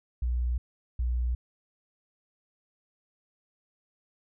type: tone pair in turn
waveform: sine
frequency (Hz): 60.7 / 60.7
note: B1 / B1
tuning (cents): -29 / -29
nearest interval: unison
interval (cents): 0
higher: neither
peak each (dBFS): -25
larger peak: neither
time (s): 0.22-0.58 / 0.99-1.35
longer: neither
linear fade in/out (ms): 5
effects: none